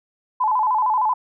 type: tone with vibrato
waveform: sine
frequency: 932.3 Hz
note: A#5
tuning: in tune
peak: -16 dBFS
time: 0.4-1.14 s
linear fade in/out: 10 ms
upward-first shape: square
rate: 13 Hz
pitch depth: 130 cents each way
effects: none